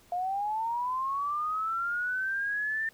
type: linear sweep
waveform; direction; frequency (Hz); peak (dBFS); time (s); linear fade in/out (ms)
sine; up; 698.5 to 1800; -28; 0.12-2.89; 2
effects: pink hiss -60 dBFS RMS until 2.93 s